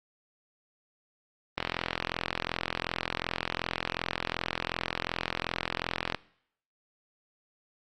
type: click train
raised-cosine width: 0.3 ms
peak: -12 dBFS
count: 196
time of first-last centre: 1.58-6.147 s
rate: 42.7 Hz
effects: noise-tail reverb RT60 0.7 s tail -22 dB re dry + Opus 32 kbps